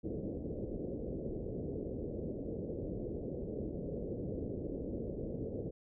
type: low-pass noise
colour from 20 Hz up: white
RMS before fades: -40 dBFS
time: 0.03-5.71 s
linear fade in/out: 20 ms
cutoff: 520 Hz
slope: 48 dB/octave
effects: none